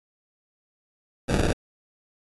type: noise with sample-and-hold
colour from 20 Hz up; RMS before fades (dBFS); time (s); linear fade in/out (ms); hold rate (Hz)
pink; -22; 1.28-1.53; 10; 1050
effects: AAC 32 kbps